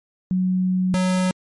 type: tone pair in turn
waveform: sine / square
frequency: 184.6 / 184.6 Hz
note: F#3 / F#3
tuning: -4 / -4 cents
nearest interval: unison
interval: 0 cents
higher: neither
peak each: -17 / -18 dBFS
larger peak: first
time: 0.31-0.94 / 0.94-1.31 s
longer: first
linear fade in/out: 0 ms
effects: MP3 48 kbps